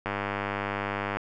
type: click train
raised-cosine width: 0.5 ms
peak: -14 dBFS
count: 112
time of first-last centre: 0.06-1.17 s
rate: 100 Hz
effects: none